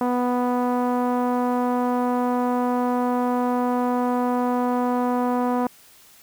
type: tone with low-pass filter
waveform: sawtooth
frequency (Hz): 246.9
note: B3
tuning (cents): 0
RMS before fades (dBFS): -22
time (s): 0.01-5.67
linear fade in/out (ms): 2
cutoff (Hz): 970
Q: 2.1
effects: white hiss -51 dBFS RMS until 6.22 s